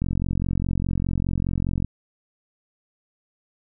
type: click train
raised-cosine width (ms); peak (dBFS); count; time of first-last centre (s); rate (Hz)
5; -12; 83; 0.02-1.846; 44.9
effects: none